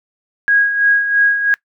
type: tone with tremolo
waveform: sine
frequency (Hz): 1645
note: G#6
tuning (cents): -17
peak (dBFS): -8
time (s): 0.48-1.54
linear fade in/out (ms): 0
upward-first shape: sine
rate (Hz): 3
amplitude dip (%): 60
effects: noise-tail reverb RT60 0.1 s tail -22 dB re dry